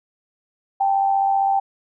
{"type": "tone pair together", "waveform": "sine", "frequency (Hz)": [785.6, 881], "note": ["G5", "A5"], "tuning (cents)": [4, 2], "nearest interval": "major second", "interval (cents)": 198, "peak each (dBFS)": [-16, -26], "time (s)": [0.8, 1.6], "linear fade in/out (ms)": 10, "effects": []}